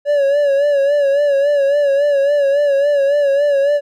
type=tone with vibrato; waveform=triangle; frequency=567 Hz; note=C#5; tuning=39 cents sharp; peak=-9 dBFS; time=0.05-3.81 s; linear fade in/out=50 ms; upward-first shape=sine; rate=3.6 Hz; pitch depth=59 cents each way; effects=none